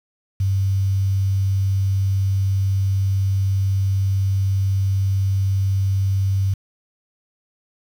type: tone with quantisation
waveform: sine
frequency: 97 Hz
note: G2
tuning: 18 cents flat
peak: -16 dBFS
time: 0.4-6.54 s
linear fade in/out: 5 ms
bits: 7
effects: none